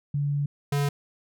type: tone pair in turn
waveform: sine / square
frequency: 143.6 / 142.82 Hz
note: D3 / D3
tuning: -39 / -48 cents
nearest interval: unison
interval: 9 cents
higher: first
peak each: -23 dBFS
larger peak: neither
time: 0.14-0.46 / 0.72-0.89 s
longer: first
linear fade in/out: 5 ms
effects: none